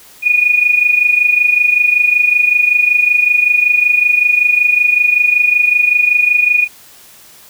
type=tone with amplitude modulation; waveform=sine; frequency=2456 Hz; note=D#7; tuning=23 cents flat; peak=-5 dBFS; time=0.22-6.68 s; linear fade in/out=50 ms; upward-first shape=sine; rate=25.3 Hz; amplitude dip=70%; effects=white hiss -41 dBFS RMS until 7.49 s